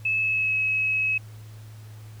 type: tone with pitch glide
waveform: sine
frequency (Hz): 2600 to 2566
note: E7 to E7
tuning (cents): -24 to -47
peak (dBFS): -21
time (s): 0.05-1.18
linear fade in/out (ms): 5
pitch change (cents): -23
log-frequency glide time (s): 0.18-0.56
effects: added 108 Hz sine -40 dBFS peak until 2.2 s + pink hiss -54 dBFS RMS until 2.2 s